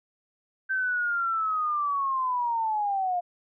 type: linear sweep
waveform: sine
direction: down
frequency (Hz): 1557 to 698.5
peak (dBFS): -24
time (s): 0.69-3.21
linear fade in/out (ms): 20
effects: none